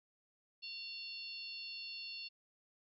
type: harmonic tone with a mistuned harmonic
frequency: 880 Hz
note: A5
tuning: in tune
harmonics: 3 / 4 / 5 / 6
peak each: -48 / -55 / -46 / -57 dBFS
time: 0.62-2.29 s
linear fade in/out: 20 ms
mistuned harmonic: 3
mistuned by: +75 cents
effects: none